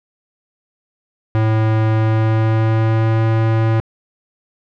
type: tone with pitch glide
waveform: square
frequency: 110 to 111.92 Hz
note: A2 to A2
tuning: 0 to +30 cents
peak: -13 dBFS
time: 1.35-3.8 s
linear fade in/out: 0 ms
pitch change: +30 cents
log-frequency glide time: 1.89-3.23 s
effects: low-pass 2000 Hz 12 dB/octave